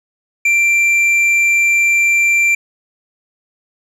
triangle tone with tanh clipping, 2358 Hz, D7, 6 cents sharp, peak -11 dBFS, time 0.45-2.55 s, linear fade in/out 5 ms, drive 10 dB, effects none

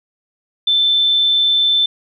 sine tone, 3536 Hz, A7, 8 cents sharp, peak -11 dBFS, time 0.67-1.86 s, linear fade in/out 5 ms, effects none

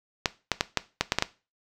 clicks, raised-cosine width 0.2 ms, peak -4 dBFS, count 8, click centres 0.258 / 0.517 / 0.609 / 0.773 / 1.01 / 1.121 / 1.186 / 1.224 s, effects noise-tail reverb RT60 0.3 s tail -17 dB re dry

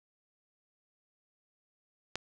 click, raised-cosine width 0.2 ms, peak -16 dBFS, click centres 2.156 s, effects none

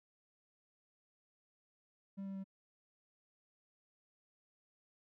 triangle tone with pitch steps, 195.9 / 194.43 / 192.98 Hz, G3 / G3 / G3, -1 / -14 / -27 cents, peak -39 dBFS, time 2.17-2.443 s, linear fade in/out 20 ms, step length 91 ms, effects none

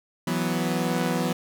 sawtooth chord, E suspended second, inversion none, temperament equal, 164.81 / 185 / 246.9 Hz, E3 / F#3 / B3, 0 / 0 / 0 cents, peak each -24 dBFS, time 0.27-1.33 s, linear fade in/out 5 ms, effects none

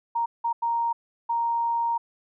sine tone bursts at uneven times, 932.3 Hz, A#5, in tune, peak -22 dBFS, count 4, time 0.15-0.26 / 0.44-0.53 / 0.62-0.93 / 1.29-1.98 s, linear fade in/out 10 ms, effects none

